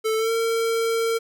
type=tone with pitch glide; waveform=square; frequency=440 to 456 Hz; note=A4 to A#4; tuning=0 to -38 cents; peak=-21 dBFS; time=0.04-1.19 s; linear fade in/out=20 ms; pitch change=+62 cents; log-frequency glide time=0.17-0.31 s; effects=none